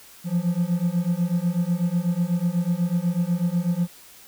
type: beating tone pair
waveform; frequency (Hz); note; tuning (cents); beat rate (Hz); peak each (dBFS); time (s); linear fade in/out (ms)
triangle; 170 / 178.1; F3 / F3; -46 / +34; 8.1; -22 / -21; 0.24-3.88; 50
effects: white hiss -48 dBFS RMS until 4.27 s